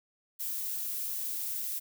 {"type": "noise", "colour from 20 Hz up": "violet", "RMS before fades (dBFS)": -35, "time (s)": [0.39, 1.8], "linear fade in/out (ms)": 20, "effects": []}